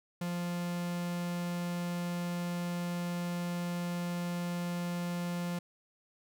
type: tone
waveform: 45% pulse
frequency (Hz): 174.61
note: F3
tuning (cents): 0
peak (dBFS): -33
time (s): 0.21-5.59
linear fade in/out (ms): 5
effects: none